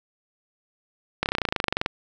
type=slowing click train; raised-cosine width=0.3 ms; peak=-6 dBFS; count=18; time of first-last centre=1.23-1.861 s; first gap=29 ms; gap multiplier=1.03; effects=none